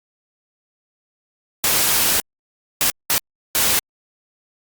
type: noise bursts at uneven times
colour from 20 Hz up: white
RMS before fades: -17 dBFS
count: 4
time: 1.64-2.2 / 2.81-2.9 / 3.1-3.18 / 3.55-3.79 s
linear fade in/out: 0 ms
effects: Opus 48 kbps